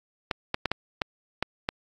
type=clicks; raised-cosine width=0.3 ms; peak=-9 dBFS; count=7; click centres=0.312 / 0.544 / 0.657 / 0.716 / 1.018 / 1.426 / 1.689 s; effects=AAC 48 kbps